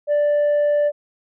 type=tone; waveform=sine; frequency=587.3 Hz; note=D5; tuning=in tune; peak=-12 dBFS; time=0.07-0.92 s; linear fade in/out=50 ms; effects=tanh soft clip ceiling -14 dBFS